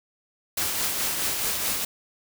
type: noise with tremolo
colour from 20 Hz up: white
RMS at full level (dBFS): -25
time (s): 0.57-1.85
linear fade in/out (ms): 5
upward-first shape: triangle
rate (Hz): 4.7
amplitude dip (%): 40
effects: none